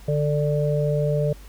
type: harmonic tone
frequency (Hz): 147.7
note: D3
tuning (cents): +10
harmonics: 1 / 3 / 4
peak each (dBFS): -21 / -26 / -25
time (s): 0.08-1.33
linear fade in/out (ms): 5
effects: added 50 Hz sine -41 dBFS peak until 1.48 s + pink hiss -50 dBFS RMS until 1.48 s